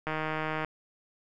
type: click train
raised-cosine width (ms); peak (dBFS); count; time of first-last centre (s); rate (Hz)
0.5; -17; 91; 0.07-0.647; 156
effects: none